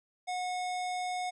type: tone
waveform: square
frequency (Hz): 728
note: F#5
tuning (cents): -28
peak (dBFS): -33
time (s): 0.27-1.31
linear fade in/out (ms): 20
effects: resampled to 22050 Hz